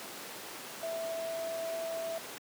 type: tone in noise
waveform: sine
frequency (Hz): 659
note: E5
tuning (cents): -1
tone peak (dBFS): -34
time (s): 0.83-2.18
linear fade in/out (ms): 0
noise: pink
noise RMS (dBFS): -43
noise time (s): 0-2.38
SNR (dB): +6
effects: high-pass 300 Hz 12 dB/octave